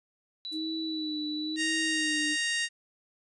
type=tone; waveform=sine; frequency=3951 Hz; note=B7; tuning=in tune; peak=-35 dBFS; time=0.45-1.56 s; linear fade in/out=0 ms
type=tone with vibrato; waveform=sine; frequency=311.1 Hz; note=D#4; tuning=in tune; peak=-32 dBFS; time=0.51-2.37 s; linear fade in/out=50 ms; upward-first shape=sine; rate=1 Hz; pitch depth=54 cents each way
type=noise with exponential decay; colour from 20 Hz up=violet; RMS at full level=-43 dBFS; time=0.52-0.64 s; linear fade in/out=5 ms; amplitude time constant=26 ms
type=harmonic tone; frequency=932.3 Hz; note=A#5; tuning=in tune; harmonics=2 / 3 / 4 / 5 / 6 / 7 / 8 / 9 / 10; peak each=-30 / -34 / -36 / -38 / -40 / -41 / -42 / -43 / -44 dBFS; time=1.56-2.69 s; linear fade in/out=50 ms
effects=resampled to 24000 Hz